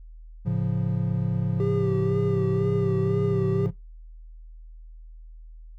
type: chord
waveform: triangle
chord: A augmented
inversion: none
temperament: equal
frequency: 110 / 138.59 / 174.61 Hz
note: A2 / C#3 / E#3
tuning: 0 / 0 / 0 cents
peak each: -25 dBFS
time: 0.45-3.71 s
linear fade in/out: 20 ms
type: tone with vibrato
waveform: triangle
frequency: 395.5 Hz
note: G4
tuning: 15 cents sharp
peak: -23 dBFS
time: 1.6-3.66 s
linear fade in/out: 0 ms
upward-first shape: sine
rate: 2 Hz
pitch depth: 42 cents each way
effects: noise-tail reverb RT60 0.2 s tail -21 dB re dry + added 40 Hz sine -41 dBFS peak until 5.78 s